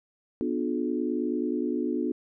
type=chord; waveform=sine; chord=B diminished seventh; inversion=none; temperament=just; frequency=246.9 / 296.3 / 355.6 / 426.7 Hz; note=B3 / D4 / F4 / Ab4; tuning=0 / +15 / +31 / +47 cents; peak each=-30 / -30 / -31 / -35 dBFS; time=0.41-2.12 s; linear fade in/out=0 ms; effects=none